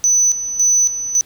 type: tone with tremolo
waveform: sine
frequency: 6000 Hz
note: F#8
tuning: 23 cents sharp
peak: -8 dBFS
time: 0.04-1.21 s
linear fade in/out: 0 ms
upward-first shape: square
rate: 1.8 Hz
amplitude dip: 75%
effects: tanh soft clip ceiling -9 dBFS + pink hiss -48 dBFS RMS until 1.25 s